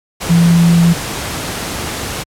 sine tone in noise, 169.8 Hz, F3, 48 cents flat, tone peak -6 dBFS, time 0.29-0.94 s, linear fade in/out 20 ms, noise pink, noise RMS -21 dBFS, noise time 0.2-2.24 s, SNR +12 dB, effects high-pass 60 Hz 12 dB/octave + low-pass 12000 Hz 12 dB/octave

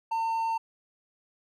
triangle tone, 905 Hz, A5, 48 cents sharp, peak -24 dBFS, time 0.11-0.58 s, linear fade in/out 10 ms, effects none

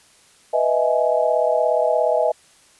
sine chord, E major seventh, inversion second, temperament equal with one note detuned, 493.9 / 622.3 / 659.3 / 837.8 Hz, B4 / D#5 / E5 / G#5, 0 / 0 / 0 / +15 cents, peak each -22 / -19 / -21 / -24 dBFS, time 0.53-2.32 s, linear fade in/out 10 ms, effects white hiss -53 dBFS RMS until 2.79 s + resampled to 24000 Hz

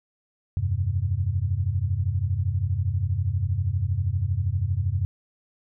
sine chord, F suspended second, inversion none, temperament equal with one note detuned, 85.46 / 98 / 130.81 Hz, F2 / G2 / C3, -37 / 0 / 0 cents, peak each -27 / -24 / -30 dBFS, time 0.57-5.05 s, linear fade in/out 0 ms, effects none

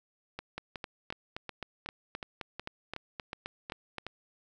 two click trains, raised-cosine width 0.3 ms, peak -22 / -21 dBFS, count 11 / 14, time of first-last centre 0.39-4.066 / 0.58-3.983 s, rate 2.72 / 3.82 Hz, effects none

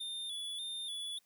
square tone with vibrato, 3520 Hz, A7, in tune, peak -39 dBFS, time 0-1.19 s, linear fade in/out 10 ms, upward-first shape square, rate 1.7 Hz, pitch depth 49 cents each way, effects white hiss -73 dBFS RMS until 1.25 s + high-pass 80 Hz 12 dB/octave

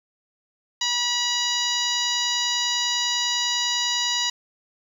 harmonic tone, 970 Hz, B5, 31 cents flat, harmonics 1 / 2 / 3 / 4 / 5 / 6 / 7, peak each -32 / -31 / -28 / -26 / -28 / -32 / -31 dBFS, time 0.81-4.3 s, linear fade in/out 5 ms, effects 8-bit

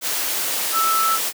sine tone in noise, 1318.5 Hz, E6, in tune, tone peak -17 dBFS, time 0.72-1.19 s, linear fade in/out 50 ms, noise white, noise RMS -23 dBFS, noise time 0.01-1.33 s, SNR +3 dB, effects high-pass 300 Hz 12 dB/octave

